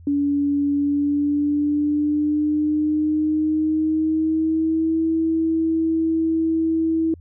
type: tone with pitch glide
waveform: sine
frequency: 285.5 to 324.2 Hz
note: D4 to E4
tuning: -49 to -29 cents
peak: -17 dBFS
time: 0.07-7.14 s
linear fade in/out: 2 ms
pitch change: +220 cents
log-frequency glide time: 0.74-5.02 s
effects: added 85 Hz sine -41 dBFS peak until 7.2 s